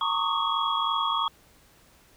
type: tone cluster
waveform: sine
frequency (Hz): 917 / 1092 / 1135 / 1244 / 3320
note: A#5 / C#6 / C#6 / D#6 / G#7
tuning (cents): -29 / -26 / +41 / -1 / -1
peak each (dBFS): -30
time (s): 0.01-1.28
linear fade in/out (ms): 2
effects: pink hiss -58 dBFS RMS until 2.16 s